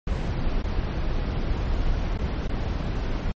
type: noise with dropouts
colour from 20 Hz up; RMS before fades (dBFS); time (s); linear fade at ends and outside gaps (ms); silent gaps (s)
brown; -25; 0.07-3.32; 5; 0.625-0.639 / 2.177-2.187 / 2.477-2.492
effects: low-pass 5000 Hz 12 dB/octave + MP3 32 kbps